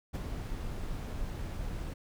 brown noise with ADSR envelope, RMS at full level -32 dBFS, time 0.13-1.94 s, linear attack 23 ms, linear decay 22 ms, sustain -5 dB, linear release 13 ms, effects none

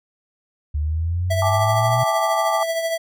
sine exponential sweep, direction up, 72.9 to 124.2 Hz, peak -19 dBFS, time 0.74-2.04 s, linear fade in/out 10 ms
square tone with tremolo, 659 Hz, E5, 1 cent flat, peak -19 dBFS, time 1.3-2.98 s, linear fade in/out 10 ms, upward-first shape triangle, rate 13 Hz, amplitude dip 55%
sine chord, G suspended second, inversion none, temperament equal with one note detuned, 784 / 864.4 / 1174.7 Hz, G5 / A5 / D6, 0 / -31 / 0 cents, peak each -25 / -23 / -23 dBFS, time 1.42-2.63 s, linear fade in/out 2 ms
effects none

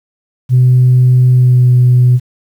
sine tone with pitch glide, 126.3 to 124.42 Hz, B2 to B2, +39 to +13 cents, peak -3 dBFS, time 0.49-2.2 s, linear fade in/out 50 ms, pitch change -26 cents, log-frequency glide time 1.32-1.71 s, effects tanh soft clip ceiling -1 dBFS + 7-bit

